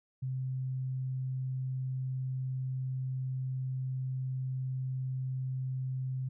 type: tone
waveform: sine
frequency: 130.2 Hz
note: C3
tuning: 8 cents flat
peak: -32 dBFS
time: 0.22-6.29 s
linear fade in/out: 10 ms
effects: none